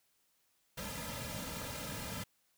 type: noise with comb filter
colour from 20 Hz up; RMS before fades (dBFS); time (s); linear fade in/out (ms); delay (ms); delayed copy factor
pink; -42; 0.77-2.24; 10; 2.7; -1
effects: white hiss -75 dBFS RMS until 2.57 s